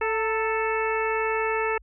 harmonic tone with a mistuned harmonic, 440 Hz, A4, in tune, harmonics 1 / 2 / 3 / 4 / 5 / 6, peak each -26 / -29 / -31 / -32 / -33 / -34 dBFS, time 0.01-1.78 s, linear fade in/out 5 ms, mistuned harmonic 2, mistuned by +41 cents, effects added 50 Hz sine -49 dBFS peak until 1.82 s

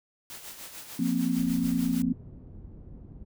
white noise with tremolo, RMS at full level -41 dBFS, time 0.3-2.02 s, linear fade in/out 0 ms, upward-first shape sine, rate 6.7 Hz, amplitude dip 55%
sine chord, F suspended fourth, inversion none, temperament equal, 174.61 / 233.1 / 261.6 Hz, F3 / Bb3 / C4, 0 / 0 / 0 cents, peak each -30 / -28 / -27 dBFS, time 0.99-2.13 s, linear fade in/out 5 ms
pink low-pass noise, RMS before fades -45 dBFS, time 1.36-3.25 s, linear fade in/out 20 ms, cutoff 230 Hz, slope 12 dB/octave
effects none

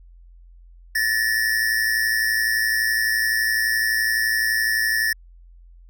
square tone pair together, 1752.9 / 1864.7 Hz, A6 / A#6, -7 / 0 cents, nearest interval minor second, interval 107 cents, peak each -21 / -24 dBFS, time 0.95-5.13 s, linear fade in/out 5 ms, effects added 43 Hz sine -44 dBFS peak until 5.89 s

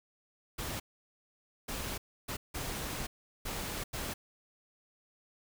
pink noise bursts at uneven times, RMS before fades -38 dBFS, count 6, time 0.58-0.8 / 1.68-1.98 / 2.28-2.37 / 2.54-3.07 / 3.45-3.84 / 3.93-4.14 s, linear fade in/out 10 ms, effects none

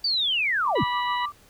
sine linear sweep, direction down, 4699 to 65.41 Hz, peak -21 dBFS, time 0.04-0.84 s, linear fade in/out 5 ms
sine tone with tremolo, 1174.7 Hz, D6, in tune, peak -27 dBFS, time 0.65-1.32 s, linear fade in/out 0 ms, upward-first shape sine, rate 7 Hz, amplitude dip 85%
harmonic tone, 980 Hz, B5, 14 cents flat, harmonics 1 / 2 / 3 / 4, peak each -25 / -31 / -35 / -37 dBFS, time 0.75-1.26 s, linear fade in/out 10 ms
effects pink hiss -55 dBFS RMS until 1.49 s

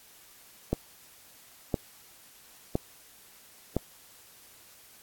click train, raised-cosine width 2 ms, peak -12 dBFS, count 4, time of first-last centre 0.73-3.766 s, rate 0.988 Hz, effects white hiss -55 dBFS RMS until 5.02 s + AAC 64 kbps

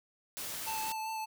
white noise, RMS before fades -40 dBFS, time 0.37-0.92 s, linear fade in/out 0 ms
square tone with vibrato, 880 Hz, A5, in tune, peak -36 dBFS, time 0.66-1.26 s, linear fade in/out 20 ms, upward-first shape sine, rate 5 Hz, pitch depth 16 cents each way
effects none

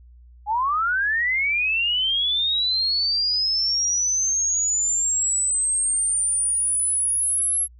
sine linear sweep, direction up, 806 to 11200 Hz, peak -19 dBFS, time 0.46-7.68 s, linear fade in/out 50 ms, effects added 60 Hz sine -45 dBFS peak until 7.79 s

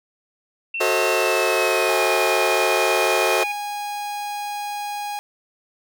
sine tone with pitch glide, 2700 to 2462 Hz, E7 to D#7, +41 to -19 cents, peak -24 dBFS, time 0.74-3.52 s, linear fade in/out 5 ms, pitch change -160 cents, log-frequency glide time 1.11-1.99 s
sawtooth chord, F# diminished seventh, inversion none, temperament just, 370 / 444 / 532.8 / 639.4 Hz, F#4 / A4 / C5 / Eb5, 0 / +16 / +31 / +47 cents, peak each -20 dBFS, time 0.8-3.44 s, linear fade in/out 10 ms
45% pulse tone, 824 Hz, G#5, 14 cents flat, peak -26 dBFS, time 1.89-5.19 s, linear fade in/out 0 ms
effects none

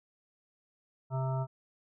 harmonic tone, 131.9 Hz, C3, 14 cents sharp, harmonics 1 / 3 / 5 / 7 / 9 / 10, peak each -30 / -45 / -39 / -41 / -52 / -46 dBFS, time 1.1-1.47 s, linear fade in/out 50 ms, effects none

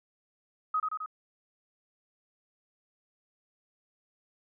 sine tone with echo, 1261 Hz, D#6, 23 cents sharp, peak -25 dBFS, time 0.74-0.8 s, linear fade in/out 5 ms, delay 87 ms, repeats 3, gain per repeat -3 dB, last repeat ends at 1.061 s, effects none

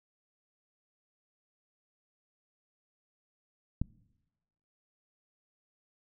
click, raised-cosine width 5 ms, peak -17 dBFS, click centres 3.816 s, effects noise-tail reverb RT60 1.0 s tail -23 dB re dry

